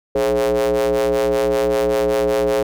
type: ring-modulated tone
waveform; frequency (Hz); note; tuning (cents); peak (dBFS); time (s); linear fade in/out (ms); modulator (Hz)
square; 60.2; B1; -44; -13; 0.15-2.63; 5; 479
effects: none